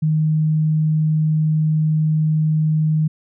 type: tone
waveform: sine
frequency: 155.56 Hz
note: D#3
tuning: in tune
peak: -14 dBFS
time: 0.02-3.08 s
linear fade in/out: 10 ms
effects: none